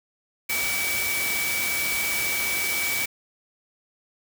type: tone in noise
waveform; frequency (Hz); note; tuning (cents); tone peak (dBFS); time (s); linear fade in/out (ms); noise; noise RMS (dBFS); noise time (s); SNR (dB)
sine; 2287; D7; -47; -26; 0.49-3.06; 10; white; -28; 0.49-3.06; -1
effects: none